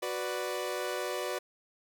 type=chord; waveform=sawtooth; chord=B minor; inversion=second; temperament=equal; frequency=370 / 493.9 / 587.3 Hz; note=F#4 / B4 / D5; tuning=0 / 0 / 0 cents; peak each=-33 dBFS; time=0.02-1.39 s; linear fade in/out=10 ms; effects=none